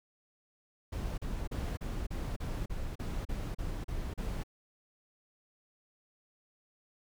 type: noise bursts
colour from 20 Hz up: brown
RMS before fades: -36 dBFS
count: 12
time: 0.92-4.436 s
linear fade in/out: 10 ms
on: 260 ms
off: 36 ms
effects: none